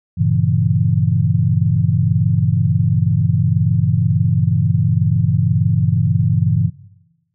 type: chord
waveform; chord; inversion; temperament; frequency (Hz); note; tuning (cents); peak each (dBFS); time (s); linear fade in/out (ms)
sine; G diminished seventh; none; equal; 98 / 116.54 / 138.59 / 164.81; G2 / Bb2 / Db3 / Fb3; 0 / 0 / 0 / 0; -18; 0.17-6.7; 20
effects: noise-tail reverb RT60 1.0 s tail -19 dB re dry